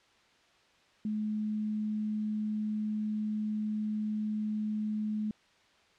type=tone with quantisation; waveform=sine; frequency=213.3 Hz; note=G#3; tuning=46 cents sharp; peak=-30 dBFS; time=1.05-5.31 s; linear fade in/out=2 ms; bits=10; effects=white hiss -64 dBFS RMS until 5.98 s + low-pass 4000 Hz 12 dB/octave